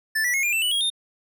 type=tone with pitch steps; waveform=square; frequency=1760 / 1952.8 / 2167 / 2404 / 2668 / 2960 / 3284 / 3644 Hz; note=A6 / B6 / C#7 / D7 / E7 / F#7 / G#7 / A#7; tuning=0 / -20 / -40 / +40 / +20 / 0 / -20 / -40 cents; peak=-21 dBFS; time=0.15-0.902 s; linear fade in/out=10 ms; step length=94 ms; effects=none